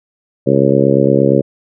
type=harmonic tone; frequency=68.6 Hz; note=C#2; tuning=17 cents flat; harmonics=2 / 3 / 4 / 5 / 6 / 7 / 8; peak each=-16 / -16 / -16 / -16 / -16 / -16 / -16 dBFS; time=0.46-1.42 s; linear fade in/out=20 ms; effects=none